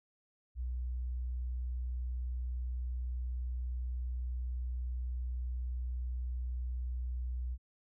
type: tone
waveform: sine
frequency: 61.74 Hz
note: B1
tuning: in tune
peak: -34 dBFS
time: 0.55-7.58 s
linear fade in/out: 50 ms
effects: none